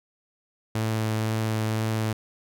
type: tone with vibrato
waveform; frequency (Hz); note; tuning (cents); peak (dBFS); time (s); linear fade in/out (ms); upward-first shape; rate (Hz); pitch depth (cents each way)
sawtooth; 110; A2; 0; -20; 0.75-2.13; 5; triangle; 2; 11
effects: none